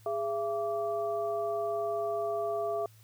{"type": "tone cluster", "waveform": "sine", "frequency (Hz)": [413, 674, 1161], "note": ["G#4", "E5", "D6"], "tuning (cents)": [-10, 38, -20], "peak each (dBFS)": [-34, -31, -40], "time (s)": [0.06, 2.86], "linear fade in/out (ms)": 2, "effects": ["added 109 Hz sine -55 dBFS peak until 3.03 s", "white hiss -63 dBFS RMS until 3.03 s"]}